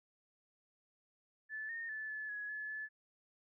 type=tone with pitch steps; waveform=sine; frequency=1741 / 1835 / 1741 / 1727 / 1679 / 1717 / 1729 Hz; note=A6 / A#6 / A6 / A6 / G#6 / A6 / A6; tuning=-19 / -28 / -19 / -33 / +18 / -43 / -31 cents; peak=-40 dBFS; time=1.49-2.89 s; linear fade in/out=50 ms; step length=200 ms; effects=none